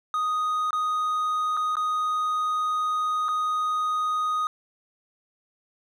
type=tone with dropouts; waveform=triangle; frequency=1244.5 Hz; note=D#6; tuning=in tune; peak=-21 dBFS; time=0.14-4.47 s; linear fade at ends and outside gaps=1 ms; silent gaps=0.707-0.73 / 1.568-1.572 / 1.755-1.768 / 3.284-3.288 s; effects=none